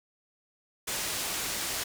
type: low-pass noise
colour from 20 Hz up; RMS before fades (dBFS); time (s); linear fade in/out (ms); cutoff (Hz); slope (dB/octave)
white; -33; 0.87-1.84; 10; 10000; 12
effects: none